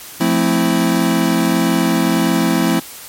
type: chord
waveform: square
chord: F major seventh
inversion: none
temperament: equal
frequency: 174.61 / 220 / 261.6 / 329.6 Hz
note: F3 / A3 / C4 / E4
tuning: 0 / 0 / 0 / 0 cents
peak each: -19 dBFS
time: 0.2-2.8 s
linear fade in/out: 10 ms
effects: white hiss -34 dBFS RMS until 3.08 s + MP3 64 kbps